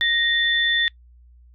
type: tone pair together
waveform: sine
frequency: 1867 / 3524 Hz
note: A#6 / A7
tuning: +2 / +2 cents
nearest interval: major seventh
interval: 1100 cents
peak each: -20 dBFS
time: 0.01-0.88 s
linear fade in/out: 0 ms
effects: noise-tail reverb RT60 0.1 s tail -24 dB re dry + added 60 Hz sine -47 dBFS peak until 1.54 s